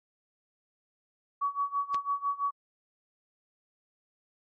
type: tone with tremolo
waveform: sine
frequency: 1130 Hz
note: C#6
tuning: 33 cents sharp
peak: -25 dBFS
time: 1.41-2.51 s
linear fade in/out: 10 ms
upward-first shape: sine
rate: 6 Hz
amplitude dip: 90%
type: click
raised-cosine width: 0.2 ms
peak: -22 dBFS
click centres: 1.945 s
effects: AAC 32 kbps

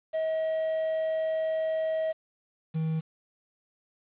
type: tone pair in turn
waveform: triangle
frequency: 638 / 159.5 Hz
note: D#5 / D#3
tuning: +43 / +43 cents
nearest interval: 2 octaves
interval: 2400 cents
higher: first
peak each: -24 dBFS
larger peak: neither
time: 0.13-2.13 / 2.74-3.01 s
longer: first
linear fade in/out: 20 ms
effects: resampled to 8000 Hz + 9-bit

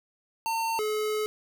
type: tone pair in turn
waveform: square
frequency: 906 / 427.6 Hz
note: A#5 / A4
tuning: -50 / -49 cents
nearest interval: octave + minor second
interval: 1299 cents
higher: first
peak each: -27 dBFS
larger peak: neither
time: 0.46-0.79 / 0.79-1.26 s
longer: second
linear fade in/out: 0 ms
effects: none

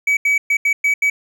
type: tone bursts at uneven times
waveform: triangle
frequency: 2278 Hz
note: C#7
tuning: 47 cents sharp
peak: -11 dBFS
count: 6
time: 0.07-0.17 / 0.25-0.38 / 0.5-0.57 / 0.65-0.73 / 0.84-0.94 / 1.02-1.1 s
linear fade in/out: 5 ms
effects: none

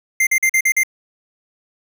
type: tone bursts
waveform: square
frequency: 2093 Hz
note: C7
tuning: in tune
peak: -13 dBFS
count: 6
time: 0.2-0.834 s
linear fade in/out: 5 ms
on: 69 ms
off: 44 ms
effects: none

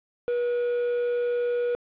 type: tone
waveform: triangle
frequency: 483.4 Hz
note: B4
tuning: 37 cents flat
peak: -21 dBFS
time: 0.28-1.75 s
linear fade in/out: 0 ms
effects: resampled to 8000 Hz + 8-bit

